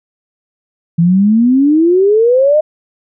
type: exponential sweep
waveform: sine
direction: up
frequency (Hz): 163.8 to 627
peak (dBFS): -6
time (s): 0.98-2.61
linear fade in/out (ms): 10
effects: none